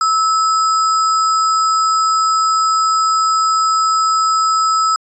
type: tone with sample-and-hold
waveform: sine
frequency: 1303 Hz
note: E6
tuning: 20 cents flat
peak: -11 dBFS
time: 0.01-4.96 s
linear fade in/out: 2 ms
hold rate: 6300 Hz
effects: resampled to 22050 Hz